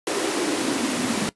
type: noise with high-pass filter sweep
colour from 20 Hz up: pink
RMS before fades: -24 dBFS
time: 0.07-1.29 s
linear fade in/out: 0 ms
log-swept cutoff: 390 to 210 Hz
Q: 4.6
effects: noise-tail reverb RT60 0.1 s tail -18 dB re dry + resampled to 24000 Hz